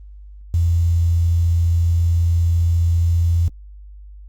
sine tone with quantisation, 84.7 Hz, E2, 48 cents sharp, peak -13 dBFS, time 0.54-3.48 s, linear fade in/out 0 ms, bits 7, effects added 50 Hz sine -36 dBFS peak until 4.28 s + Opus 24 kbps

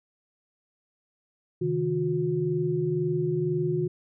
sine tone cluster, 134.9 / 156.9 / 360.7 Hz, C#3 / D#3 / F#4, -47 / +15 / -44 cents, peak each -32 / -28 / -26 dBFS, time 1.61-3.88 s, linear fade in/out 10 ms, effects none

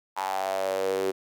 sawtooth tone with high-pass filter sweep, 95.8 Hz, G2, 39 cents flat, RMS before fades -28 dBFS, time 0.16-1.12 s, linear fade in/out 20 ms, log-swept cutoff 910 to 390 Hz, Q 6.5, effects none

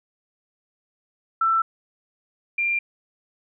sine tone pair in turn, 1334 / 2384 Hz, E6 / D7, +20 / +25 cents, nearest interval minor seventh, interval 1005 cents, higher second, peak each -17 / -20 dBFS, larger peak first, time 1.41-1.62 / 2.58-2.79 s, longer neither, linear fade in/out 5 ms, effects none

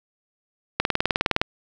click train, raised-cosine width 0.3 ms, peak -3 dBFS, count 13, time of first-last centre 0.8-1.415 s, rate 19.5 Hz, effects none

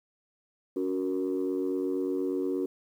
sine chord, F# major, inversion second, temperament equal with one note detuned, 281.5 / 370 / 466.2 Hz, C#4 / F#4 / A#4, +27 / 0 / 0 cents, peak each -30 / -29 / -34 dBFS, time 0.76-2.66 s, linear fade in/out 5 ms, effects tanh soft clip ceiling -21 dBFS + 10-bit

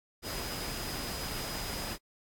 sine tone in noise, 4978 Hz, D#8, in tune, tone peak -43 dBFS, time 0.22-1.98 s, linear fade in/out 50 ms, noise pink, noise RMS -38 dBFS, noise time 0.22-1.98 s, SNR -8 dB, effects AAC 64 kbps

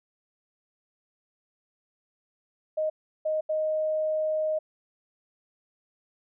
sine tone bursts at uneven times, 622.3 Hz, D#5, in tune, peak -24 dBFS, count 3, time 2.77-2.9 / 3.25-3.41 / 3.49-4.59 s, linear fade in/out 10 ms, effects none

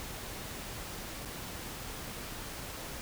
pink noise with dropouts, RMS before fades -42 dBFS, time 0-3.01 s, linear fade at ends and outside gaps 0 ms, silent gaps 1.25-1.256 s, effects none

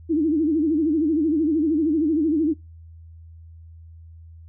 sine tone with vibrato, 310.7 Hz, D#4, 2 cents flat, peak -17 dBFS, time 0.09-2.54 s, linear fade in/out 20 ms, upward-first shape sine, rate 13 Hz, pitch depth 130 cents each way, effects noise-tail reverb RT60 0.2 s tail -24 dB re dry + added 82 Hz sine -41 dBFS peak until 4.48 s

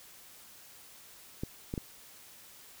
clicks, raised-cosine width 3 ms, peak -21 dBFS, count 3, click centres 1.435 / 1.739 / 1.778 s, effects white hiss -54 dBFS RMS until 2.8 s

